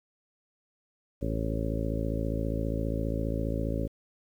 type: harmonic tone with a mistuned harmonic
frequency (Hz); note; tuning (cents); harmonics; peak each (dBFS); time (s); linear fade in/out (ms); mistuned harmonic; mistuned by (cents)
54.9; A1; -3; 1 / 2 / 3 / 4 / 5 / 6 / 7 / 8 / 9 / 10; -32 / -34 / -37 / -38 / -36 / -41 / -42 / -41 / -44 / -38; 1.21-3.88; 20; 10; +15
effects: 10-bit